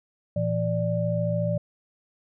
sine tone cluster, 114.5 / 168.3 / 587 Hz, A#2 / E3 / D5, -31 / +36 / -1 cents, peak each -27 dBFS, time 0.36-1.58 s, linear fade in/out 5 ms, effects none

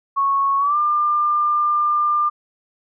sine tone with pitch glide, 1104 to 1197 Hz, C#6 to D6, -7 to +33 cents, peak -15 dBFS, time 0.16-2.3 s, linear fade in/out 20 ms, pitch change +140 cents, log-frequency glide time 0.58-0.77 s, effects none

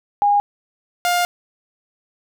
sine / sawtooth tone pair in turn, 817 / 705.8 Hz, G#5 / F5, -29 / +18 cents, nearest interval minor third, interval 253 cents, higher first, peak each -12 / -12 dBFS, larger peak neither, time 0.22-0.4 / 1.05-1.25 s, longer second, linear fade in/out 0 ms, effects none

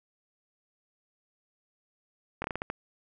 slowing click train, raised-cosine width 0.5 ms, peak -17 dBFS, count 7, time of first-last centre 2.42-2.701 s, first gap 22 ms, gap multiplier 1.3, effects none

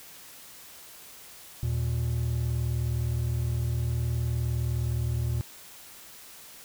triangle tone pair together, 79 / 118.49 Hz, D#2 / A#2, +27 / +29 cents, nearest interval perfect fifth, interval 702 cents, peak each -28 / -25 dBFS, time 1.63-5.41 s, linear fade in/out 0 ms, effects white hiss -48 dBFS RMS until 6.64 s

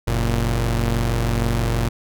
sawtooth tone pair together, 46.25 / 116.54 Hz, F#1 / A#2, 0 / 0 cents, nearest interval octave + major third, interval 1600 cents, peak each -17 dBFS, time 0.07-1.89 s, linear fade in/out 10 ms, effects none

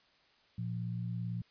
sine tone pair together, 116.44 / 174.61 Hz, A#2 / F3, -2 / 0 cents, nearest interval perfect fifth, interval 702 cents, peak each -36 / -39 dBFS, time 0.58-1.42 s, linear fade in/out 5 ms, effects white hiss -67 dBFS RMS until 1.5 s + resampled to 11025 Hz

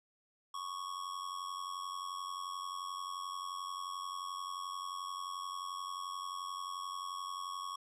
square tone with amplitude modulation, 1108.7 Hz, C#6, in tune, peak -37 dBFS, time 0.54-7.76 s, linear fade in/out 5 ms, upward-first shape sine, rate 91.4 Hz, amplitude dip 70%, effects low-pass 10000 Hz 12 dB/octave

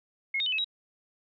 sine tone with pitch steps, 2163 / 3696 / 3000 / 2584 / 3839 Hz, C#7 / A#7 / F#7 / E7 / B7, -43 / -16 / +23 / -35 / -50 cents, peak -26 dBFS, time 0.34-0.645 s, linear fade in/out 5 ms, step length 61 ms, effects none

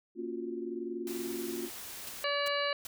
sine chord, Gb major seventh, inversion first, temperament equal, 233.1 / 277.2 / 349.2 / 370 Hz, Bb3 / Db4 / F4 / Gb4, 0 / 0 / 0 / 0 cents, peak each -42 / -43 / -37 / -43 dBFS, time 0.15-1.7 s, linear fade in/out 50 ms
white noise, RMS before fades -44 dBFS, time 1.07-2.24 s, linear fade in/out 2 ms
white noise bursts, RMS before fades -42 dBFS, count 3, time 2.07-2.87 s, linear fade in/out 2 ms, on 20 ms, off 370 ms
harmonic tone, 573 Hz, D5, 43 cents flat, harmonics 1 / 2 / 3 / 4 / 5 / 7 / 8, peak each -33 / -36 / -37 / -39 / -39 / -38 / -44 dBFS, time 2.24-2.73 s, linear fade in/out 2 ms
effects none

